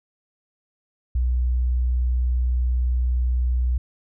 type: tone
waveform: sine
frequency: 61.74 Hz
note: B1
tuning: in tune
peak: -18 dBFS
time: 1.15-3.78 s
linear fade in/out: 5 ms
effects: none